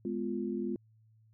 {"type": "chord", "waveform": "sine", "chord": "F diminished", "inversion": "first", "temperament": "just", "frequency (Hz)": [209.5, 251.4, 349.2], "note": ["Ab3", "Cb4", "F4"], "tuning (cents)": [15, 31, 0], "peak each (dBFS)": [-36, -37, -36], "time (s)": [0.05, 0.76], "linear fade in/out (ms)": 2, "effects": ["added 110 Hz sine -61 dBFS peak until 1.33 s"]}